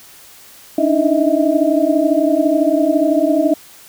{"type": "tone cluster", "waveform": "sine", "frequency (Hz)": [286.9, 301.1, 319, 624, 656], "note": ["D4", "D4", "D#4", "D#5", "E5"], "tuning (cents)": [-40, 43, 43, 5, -9], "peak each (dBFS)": -18, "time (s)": [0.78, 3.54], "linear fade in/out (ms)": 5, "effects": ["white hiss -42 dBFS RMS until 3.88 s"]}